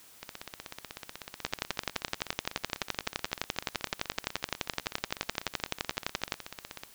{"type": "two click trains", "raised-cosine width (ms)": 0.2, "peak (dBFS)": [-21, -10], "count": [108, 58], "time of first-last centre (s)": [[0.23, 6.835], [1.45, 6.322]], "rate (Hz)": [16.2, 11.7], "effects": ["white hiss -55 dBFS RMS until 6.94 s"]}